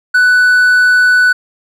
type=tone; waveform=triangle; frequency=1489 Hz; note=F#6; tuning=11 cents sharp; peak=-4 dBFS; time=0.14-1.33 s; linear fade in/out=10 ms; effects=none